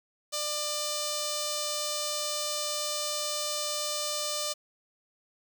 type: tone with notch filter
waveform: 5% pulse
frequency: 597 Hz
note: D5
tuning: 28 cents sharp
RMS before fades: -32 dBFS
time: 0.32-4.54 s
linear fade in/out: 20 ms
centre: 2000 Hz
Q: 0.85
effects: 10-bit